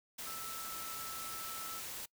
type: tone in noise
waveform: sine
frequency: 1318.5 Hz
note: E6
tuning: in tune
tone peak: -46 dBFS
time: 0.26-1.8 s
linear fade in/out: 10 ms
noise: white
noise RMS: -44 dBFS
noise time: 0.18-2.06 s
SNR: -5 dB
effects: noise-tail reverb RT60 0.1 s tail -24 dB re dry